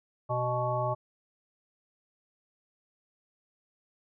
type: harmonic tone with a mistuned harmonic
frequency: 123.4 Hz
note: B2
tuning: 1 cent flat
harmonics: 1 / 3 / 5 / 7 / 9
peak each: -32 / -40 / -31 / -34 / -34 dBFS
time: 0.29-0.95 s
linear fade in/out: 20 ms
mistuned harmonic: 3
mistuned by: +33 cents
effects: none